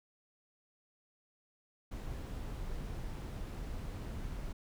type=noise; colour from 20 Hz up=brown; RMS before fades=-41 dBFS; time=1.91-4.53 s; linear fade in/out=10 ms; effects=none